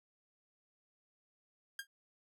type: tone with exponential decay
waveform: sawtooth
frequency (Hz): 1612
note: G6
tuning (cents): +48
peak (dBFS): -33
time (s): 1.79-1.87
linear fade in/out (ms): 2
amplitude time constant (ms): 16
effects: none